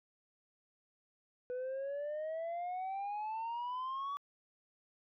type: exponential sweep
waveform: sine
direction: up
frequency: 493.2 to 1147 Hz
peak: -34 dBFS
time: 1.5-4.17 s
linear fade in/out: 0 ms
effects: tanh soft clip ceiling -36 dBFS